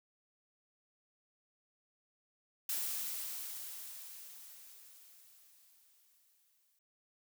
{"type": "noise with exponential decay", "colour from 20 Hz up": "blue", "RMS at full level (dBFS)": -36, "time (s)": [2.69, 6.79], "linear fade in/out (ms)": 2, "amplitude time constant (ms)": 890, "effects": []}